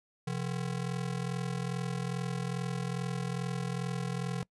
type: ring-modulated tone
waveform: square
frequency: 151.3 Hz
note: D#3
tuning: 48 cents flat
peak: -30 dBFS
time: 0.27-4.43 s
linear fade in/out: 0 ms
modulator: 21.2 Hz
effects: noise-tail reverb RT60 0.1 s tail -24 dB re dry + resampled to 24000 Hz